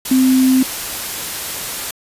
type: tone in noise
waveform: sine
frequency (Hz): 260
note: C4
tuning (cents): -11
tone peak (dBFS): -9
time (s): 0.11-0.63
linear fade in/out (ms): 5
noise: white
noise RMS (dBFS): -24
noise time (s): 0.05-1.91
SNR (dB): +12
effects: resampled to 32000 Hz